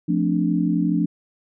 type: chord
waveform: sine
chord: D minor seventh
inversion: first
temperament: equal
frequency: 174.61 / 220 / 261.6 / 293.7 Hz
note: F3 / A3 / C4 / D4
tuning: 0 / 0 / 0 / 0 cents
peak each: -21 / -25 / -27 / -22 dBFS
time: 0.08-1.06 s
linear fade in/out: 10 ms
effects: none

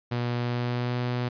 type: tone with pitch glide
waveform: sawtooth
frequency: 120.9 to 123.01 Hz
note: B2 to B2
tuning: -36 to -6 cents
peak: -22 dBFS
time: 0.11-1.29 s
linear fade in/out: 10 ms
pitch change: +30 cents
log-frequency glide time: 0.38-1.01 s
effects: resampled to 11025 Hz

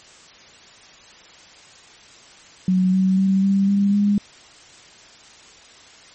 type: tone with pitch steps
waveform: sine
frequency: 185 / 188.67 / 192.41 / 196.23 / 200.1 / 204.1 Hz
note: F#3 / F#3 / G3 / G3 / G3 / G#3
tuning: 0 / +34 / -32 / +2 / +36 / -30 cents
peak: -14 dBFS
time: 2.68-4.18 s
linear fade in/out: 2 ms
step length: 250 ms
effects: white hiss -46 dBFS RMS until 6.14 s + MP3 32 kbps

